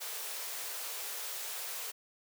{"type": "high-pass noise", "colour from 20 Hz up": "white", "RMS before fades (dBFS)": -40, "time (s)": [0, 1.92], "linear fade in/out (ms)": 20, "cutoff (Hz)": 390, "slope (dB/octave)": 96, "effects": []}